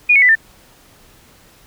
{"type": "tone with pitch steps", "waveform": "sine", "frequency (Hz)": [2448, 2206, 1988.4, 1792], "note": ["D#7", "C#7", "B6", "A6"], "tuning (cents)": [-29, -9, 11, 31], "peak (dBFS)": -7, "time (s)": [0.09, 0.354], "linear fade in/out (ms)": 10, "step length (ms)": 66, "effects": ["pink hiss -48 dBFS RMS until 1.66 s"]}